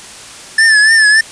square tone with vibrato, 1748 Hz, A6, 12 cents flat, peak -6 dBFS, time 0.58-1.21 s, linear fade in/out 5 ms, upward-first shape triangle, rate 3.5 Hz, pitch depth 78 cents each way, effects white hiss -32 dBFS RMS until 1.31 s + resampled to 22050 Hz

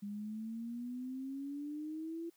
sine exponential sweep, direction up, 201.2 to 338.9 Hz, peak -39 dBFS, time 0.02-2.3 s, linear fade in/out 10 ms, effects white hiss -72 dBFS RMS until 2.36 s + high-pass 100 Hz 12 dB/octave

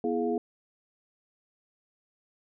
sine tone cluster, 243.1 / 332.9 / 420.9 / 706 Hz, B3 / E4 / G#4 / F5, -27 / +17 / +23 / +19 cents, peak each -31 / -32 / -29 / -35 dBFS, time 0.04-0.38 s, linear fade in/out 2 ms, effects none

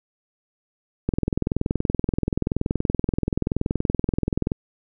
click train, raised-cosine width 3 ms, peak -8 dBFS, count 73, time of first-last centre 1.09-4.519 s, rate 21 Hz, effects none

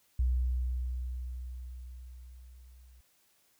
sine tone with level ramp, 62.3 Hz, B1, 16 cents sharp, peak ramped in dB -24 to -54 dBFS, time 0.19-3.01 s, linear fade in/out 5 ms, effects white hiss -69 dBFS RMS until 3.59 s

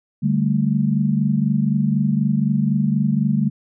sine chord, D suspended fourth, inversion none, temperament equal, 146.83 / 196 / 220 Hz, D3 / G3 / A3, 0 / 0 / 0 cents, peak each -20 dBFS, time 0.22-3.5 s, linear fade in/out 20 ms, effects none

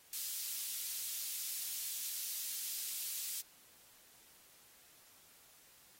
white high-pass noise, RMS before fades -41 dBFS, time 0.13-3.41 s, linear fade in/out 0 ms, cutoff 3700 Hz, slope 12 dB/octave, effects white hiss -63 dBFS RMS until 5.99 s + AAC 48 kbps

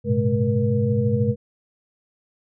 sine tone cluster, 102.5 / 115.3 / 128.8 / 213 / 477.8 Hz, G#2 / A#2 / C3 / G#3 / A#4, -22 / -19 / -27 / +44 / +43 cents, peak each -24 dBFS, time 0.04-1.36 s, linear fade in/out 50 ms, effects none

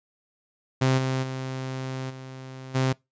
sawtooth tone with level steps, 131.2 Hz, C3, 5 cents sharp, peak -15 / -20 / -26 / -34 / -17 dBFS, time 0.81-2.93 s, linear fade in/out 10 ms, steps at 0.97 / 1.22 / 2.09 / 2.74 s, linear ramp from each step 20 ms, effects noise-tail reverb RT60 0.2 s tail -23 dB re dry + resampled to 16000 Hz

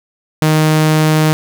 sawtooth tone, 155.56 Hz, D#3, in tune, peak -5 dBFS, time 0.42-1.33 s, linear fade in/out 0 ms, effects none

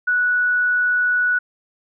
sine tone, 1473 Hz, F#6, 8 cents flat, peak -15 dBFS, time 0.07-1.39 s, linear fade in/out 10 ms, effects none

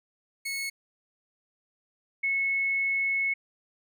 sawtooth / sine tone pair in turn, 2194 / 2194 Hz, C#7 / C#7, -18 / -18 cents, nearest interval unison, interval 0 cents, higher neither, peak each -27 / -24 dBFS, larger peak second, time 0.45-0.7 / 2.23-3.34 s, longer second, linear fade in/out 10 ms, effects none

